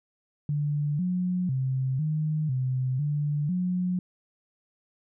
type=tone with pitch steps; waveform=sine; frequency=146.9 / 181 / 131.5 / 154.2 / 129.2 / 147.1 / 181 Hz; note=D3 / F#3 / C3 / D#3 / C3 / D3 / F#3; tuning=+1 / -38 / +9 / -15 / -21 / +3 / -38 cents; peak=-24 dBFS; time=0.49-3.99 s; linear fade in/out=2 ms; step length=500 ms; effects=none